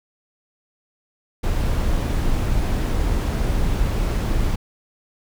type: noise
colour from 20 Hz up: brown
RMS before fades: -20 dBFS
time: 1.43-4.56 s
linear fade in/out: 10 ms
effects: none